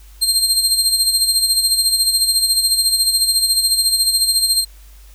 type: tone with tremolo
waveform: 25% pulse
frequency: 4186 Hz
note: C8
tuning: in tune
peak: -6 dBFS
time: 0.21-4.65 s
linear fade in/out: 20 ms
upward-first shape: sine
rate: 14 Hz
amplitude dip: 60%
effects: added 50 Hz sine -39 dBFS peak until 5.14 s + white hiss -50 dBFS RMS until 5.14 s